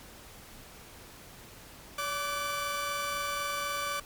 sawtooth tone cluster, 571 / 1166 / 1509 Hz, D5 / D6 / F#6, -49 / -13 / +34 cents, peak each -35 / -29 / -35 dBFS, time 1.98-4 s, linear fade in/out 5 ms, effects pink hiss -50 dBFS RMS until 4.05 s + MP3 96 kbps

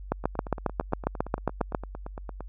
two click trains, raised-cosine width 1 ms, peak -10 / -23 dBFS, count 13 / 20, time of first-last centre 0.12-1.748 / 0.24-2.406 s, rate 7.37 / 8.77 Hz, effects added 48 Hz sine -38 dBFS peak until 2.48 s

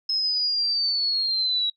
sine linear sweep, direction down, 5180 to 3865 Hz, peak -21 dBFS, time 0.09-1.7 s, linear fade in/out 5 ms, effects noise-tail reverb RT60 0.1 s tail -20 dB re dry

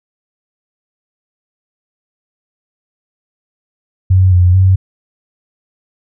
sine tone with pitch steps, 93.4 / 89.7 / 94.3 Hz, F#2 / F2 / F#2, +17 / +47 / +33 cents, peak -5 dBFS, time 4.1-4.76 s, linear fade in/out 10 ms, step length 220 ms, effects none

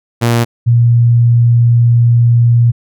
sawtooth / sine tone pair in turn, 117.7 / 118.52 Hz, A#2 / A#2, +17 / +29 cents, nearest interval unison, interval 12 cents, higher second, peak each -5 / -5 dBFS, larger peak neither, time 0.21-0.45 / 0.66-2.72 s, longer second, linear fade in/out 20 ms, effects none

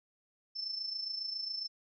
sine tone with amplitude modulation, 5300 Hz, E8, 9 cents sharp, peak -33 dBFS, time 0.55-1.68 s, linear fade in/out 20 ms, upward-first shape sine, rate 27.3 Hz, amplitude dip 60%, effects none

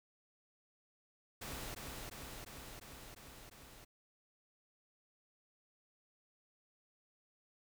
pink noise with echo, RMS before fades -45 dBFS, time 1.41-1.75 s, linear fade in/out 10 ms, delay 350 ms, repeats 6, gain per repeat -2 dB, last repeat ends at 3.85 s, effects none

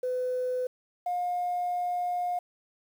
sine tone pair in turn, 504 / 712.8 Hz, B4 / F5, +35 / +35 cents, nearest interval tritone, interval 600 cents, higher second, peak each -26 dBFS, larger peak neither, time 0.03-0.67 / 1.06-2.39 s, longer second, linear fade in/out 5 ms, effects tanh soft clip ceiling -22 dBFS + 9-bit

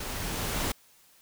pink noise with level ramp, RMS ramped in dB -36 to -29 dBFS, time 0-0.72 s, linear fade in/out 5 ms, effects white hiss -60 dBFS RMS until 1.21 s

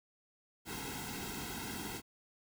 pink noise with comb filter, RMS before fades -42 dBFS, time 0.65-2.02 s, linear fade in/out 50 ms, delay 1.7 ms, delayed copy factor -0.95, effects none

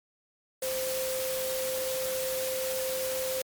sine tone in noise, 520 Hz, C5, 11 cents flat, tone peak -30 dBFS, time 0.62-3.42 s, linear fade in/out 5 ms, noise white, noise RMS -35 dBFS, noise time 0.62-3.42 s, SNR +2 dB, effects MP3 96 kbps

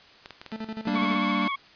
clicks, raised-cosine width 0.2 ms, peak -22 dBFS, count 5, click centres 0.259 / 0.307 / 0.415 / 0.463 / 0.518 s
40% pulse tone with tremolo, 220 Hz, A3, in tune, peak -30 dBFS, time 0.52-1.19 s, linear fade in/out 5 ms, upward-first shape square, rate 12 Hz, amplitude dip 75%
square chord, G minor, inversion none, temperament equal, 196 / 233.1 / 293.7 Hz, G3 / Bb3 / D4, 0 / 0 / 0 cents, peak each -29 / -30 / -30 dBFS, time 0.87-1.48 s, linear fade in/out 2 ms
25% pulse tone with vibrato, 1108.7 Hz, C#6, in tune, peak -23 dBFS, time 0.95-1.56 s, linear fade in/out 10 ms, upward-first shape sine, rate 15 Hz, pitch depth 36 cents each way
effects white hiss -52 dBFS RMS until 1.75 s + resampled to 11025 Hz

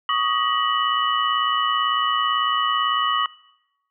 sine tone cluster, 1123 / 1241 / 1909 / 2959 Hz, C#6 / D#6 / A#6 / F#7, +22 / -5 / +41 / -1 cents, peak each -22 / -23 / -29 / -25 dBFS, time 0.09-3.26 s, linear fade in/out 2 ms, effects noise-tail reverb RT60 0.9 s tail -21 dB re dry

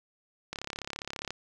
click train, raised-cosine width 0.2 ms, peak -18 dBFS, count 28, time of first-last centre 0.53-1.306 s, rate 34.8 Hz, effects none

